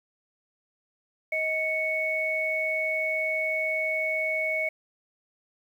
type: tone pair together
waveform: sine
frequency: 631 / 2217 Hz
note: D#5 / C#7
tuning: +24 / 0 cents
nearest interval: octave + minor seventh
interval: 2176 cents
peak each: -30 / -26 dBFS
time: 1.32-4.69 s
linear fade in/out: 5 ms
effects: 9-bit